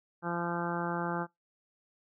harmonic tone, 172 Hz, F3, 26 cents flat, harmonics 1 / 2 / 3 / 4 / 5 / 6 / 7 / 8 / 9, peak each -36 / -38 / -41 / -42 / -38 / -44 / -41 / -41 / -42 dBFS, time 0.22-1.27 s, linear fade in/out 50 ms, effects noise-tail reverb RT60 0.2 s tail -26 dB re dry

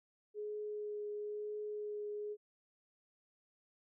sine tone with vibrato, 419 Hz, G#4, 15 cents sharp, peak -39 dBFS, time 0.34-2.37 s, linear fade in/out 50 ms, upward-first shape triangle, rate 1 Hz, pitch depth 12 cents each way, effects none

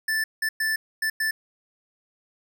square tone bursts at uneven times, 1760 Hz, A6, in tune, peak -23 dBFS, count 5, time 0.08-0.24 / 0.42-0.49 / 0.6-0.76 / 1.02-1.1 / 1.2-1.31 s, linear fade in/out 5 ms, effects none

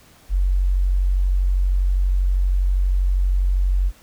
sine tone, 46.25 Hz, F#1, in tune, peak -15 dBFS, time 0.29-3.92 s, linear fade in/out 50 ms, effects pink hiss -51 dBFS RMS until 4.02 s

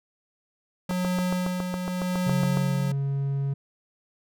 square tone with tremolo, 181.5 Hz, F#3, 33 cents flat, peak -24 dBFS, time 0.89-2.92 s, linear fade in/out 5 ms, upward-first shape sine, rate 0.86 Hz, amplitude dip 45%
click train, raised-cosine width 1 ms, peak -17 dBFS, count 13, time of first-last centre 0.91-2.572 s, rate 7.22 Hz
triangle tone, 138.59 Hz, C#3, in tune, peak -22 dBFS, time 2.26-3.54 s, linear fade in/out 10 ms
effects none

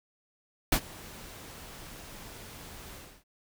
pink noise with ADSR envelope, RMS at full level -23 dBFS, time 0.72-3.24 s, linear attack 5 ms, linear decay 73 ms, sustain -23 dB, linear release 280 ms, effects none

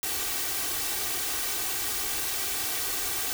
white noise with comb filter, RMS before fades -30 dBFS, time 0.03-3.33 s, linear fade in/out 0 ms, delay 2.6 ms, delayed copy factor +0.75, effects none

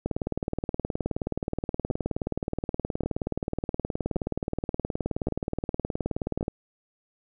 two click trains, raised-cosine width 2 ms, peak -14 / -16 dBFS, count 123 / 5, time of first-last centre 0.06-6.481 / 1.91-6.409 s, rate 19 / 0.889 Hz, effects none

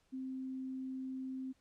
sine tone, 261.6 Hz, C4, in tune, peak -39 dBFS, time 0.12-1.53 s, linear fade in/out 20 ms, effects pink hiss -75 dBFS RMS until 1.6 s + low-pass 9000 Hz 12 dB/octave

